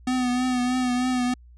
square tone with vibrato, 250.6 Hz, B3, 25 cents sharp, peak -22 dBFS, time 0.07-1.34 s, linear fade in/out 5 ms, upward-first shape triangle, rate 3.2 Hz, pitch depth 40 cents each way, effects added 60 Hz sine -46 dBFS peak until 1.57 s + resampled to 22050 Hz

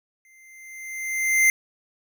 square tone with exponential growth, 2085 Hz, C7, 7 cents flat, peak -14 dBFS, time 0.25-1.5 s, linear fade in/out 1 ms, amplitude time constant 270 ms, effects none

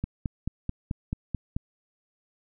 click train, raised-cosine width 5 ms, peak -16 dBFS, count 8, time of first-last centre 0.04-1.565 s, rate 4.59 Hz, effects none

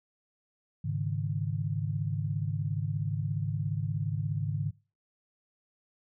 sine chord, Ab suspended fourth, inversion none, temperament equal, 103.83 / 138.59 / 155.56 Hz, Ab2 / Db3 / Eb3, 0 / 0 / 0 cents, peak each -33 dBFS, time 0.84-4.71 s, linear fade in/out 10 ms, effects noise-tail reverb RT60 0.3 s tail -20 dB re dry

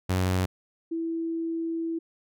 sawtooth / sine tone pair in turn, 92.5 / 329.6 Hz, F#2 / E4, 0 / 0 cents, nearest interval octave + minor seventh, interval 2200 cents, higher second, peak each -19 / -27 dBFS, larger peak first, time 0.09-0.46 / 0.91-1.99 s, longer second, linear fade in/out 10 ms, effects none

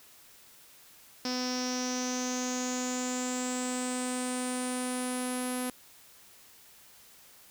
sawtooth tone with low-pass filter sweep, 251.3 Hz, B3, 30 cents sharp, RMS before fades -33 dBFS, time 1.25-5.7 s, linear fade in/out 2 ms, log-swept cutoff 5300 to 11000 Hz, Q 9.8, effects white hiss -56 dBFS RMS until 7.5 s

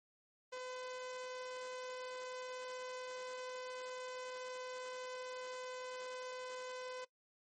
sawtooth tone, 507 Hz, B4, 45 cents sharp, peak -40 dBFS, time 0.52-7.05 s, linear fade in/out 10 ms, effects noise-tail reverb RT60 0.1 s tail -18 dB re dry + MP3 32 kbps

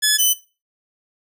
10% pulse tone pair in turn, 1712 / 3016 Hz, A6 / F#7, -48 / +32 cents, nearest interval minor seventh, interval 980 cents, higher second, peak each -5 dBFS, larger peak neither, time 0.02-0.18 / 0.18-0.34 s, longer neither, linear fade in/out 20 ms, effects noise-tail reverb RT60 0.3 s tail -17 dB re dry

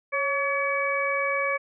harmonic tone with a mistuned harmonic, 568 Hz, C#5, 42 cents sharp, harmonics 1 / 2 / 3 / 4, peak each -28 / -29 / -32 / -27 dBFS, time 0.12-1.58 s, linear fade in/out 20 ms, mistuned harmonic 1, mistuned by -50 cents, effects none

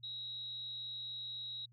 sine tone with amplitude modulation, 3836 Hz, A#7, 49 cents sharp, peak -39 dBFS, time 0.03-1.66 s, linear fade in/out 10 ms, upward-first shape sine, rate 273 Hz, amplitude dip 45%, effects added 119 Hz sine -61 dBFS peak until 1.72 s

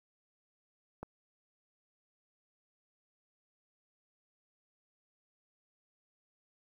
click, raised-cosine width 1 ms, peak -27 dBFS, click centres 1.03 s, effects 10-bit

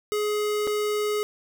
square tone with dropouts, 420 Hz, G#4, 19 cents sharp, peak -24 dBFS, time 0.12-1.23 s, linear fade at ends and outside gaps 0 ms, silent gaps 0.67-0.674 s, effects none

